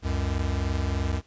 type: tone pair together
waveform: square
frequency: 68 / 91.12 Hz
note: C#2 / F#2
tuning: -33 / -26 cents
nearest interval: perfect fourth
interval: 507 cents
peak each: -28 / -28 dBFS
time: 0.02-1.22 s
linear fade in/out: 50 ms
effects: pink hiss -61 dBFS RMS until 1.26 s + resampled to 16000 Hz